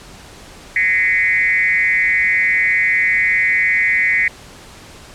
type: tone with frequency modulation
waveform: sine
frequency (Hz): 2039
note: C7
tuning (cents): -45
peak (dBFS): -12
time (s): 0.76-4.28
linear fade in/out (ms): 2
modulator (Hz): 181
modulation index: 1.2
effects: pink hiss -39 dBFS RMS until 5.14 s + low-pass 9000 Hz 12 dB/octave